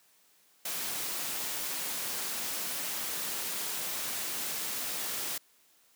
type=noise; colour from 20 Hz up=white; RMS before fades=-35 dBFS; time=0.65-5.38 s; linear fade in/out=5 ms; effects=white hiss -65 dBFS RMS until 5.95 s + high-pass 150 Hz 12 dB/octave